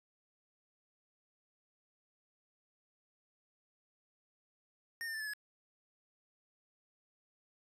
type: tone with pitch steps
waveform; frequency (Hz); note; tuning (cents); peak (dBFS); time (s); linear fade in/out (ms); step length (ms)
square; 1838 / 1800.2 / 1763.1 / 1726.8 / 1691.3; A#6 / A6 / A6 / A6 / G#6; -25 / +39 / +3 / -33 / +31; -39; 5.01-5.335; 0; 65
effects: resampled to 32000 Hz